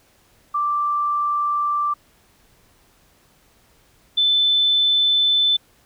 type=tone pair in turn; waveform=sine; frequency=1174.7 / 3520 Hz; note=D6 / A7; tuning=0 / 0 cents; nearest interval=octave + perfect fifth; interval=1900 cents; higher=second; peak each=-18 / -14 dBFS; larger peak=second; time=0.54-1.94 / 4.17-5.57 s; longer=neither; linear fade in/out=10 ms; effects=pink hiss -57 dBFS RMS until 5.85 s